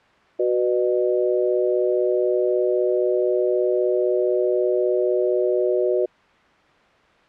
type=chord; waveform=sine; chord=B major; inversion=second; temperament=equal with one note detuned; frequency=370 / 493.9 / 609.1 Hz; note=F#4 / B4 / D#5; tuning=0 / 0 / -37 cents; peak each=-20 / -23 / -23 dBFS; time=0.39-6.06 s; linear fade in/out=10 ms; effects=white hiss -54 dBFS RMS until 7.28 s + low-pass 2000 Hz 12 dB/octave